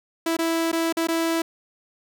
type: tone with dropouts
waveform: sawtooth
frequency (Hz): 329.6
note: E4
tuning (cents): 0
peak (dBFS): -17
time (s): 0.26-1.42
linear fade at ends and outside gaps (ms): 5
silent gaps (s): 0.368-0.388 / 0.717-0.728 / 0.926-0.969 / 1.072-1.085
effects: none